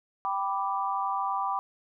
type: chord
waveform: sine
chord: G major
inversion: none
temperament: equal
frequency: 784 / 987.8 / 1174.7 Hz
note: G5 / B5 / D6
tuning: 0 / 0 / 0 cents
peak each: -31 dBFS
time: 0.25-1.59 s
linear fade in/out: 0 ms
effects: none